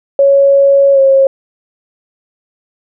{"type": "tone with pitch glide", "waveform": "sine", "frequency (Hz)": [555, 540.8], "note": ["C#5", "C#5"], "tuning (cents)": [2, -43], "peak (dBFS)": -4, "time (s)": [0.19, 1.27], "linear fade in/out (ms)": 2, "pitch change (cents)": -45, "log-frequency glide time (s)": [0.93, 0.99], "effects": []}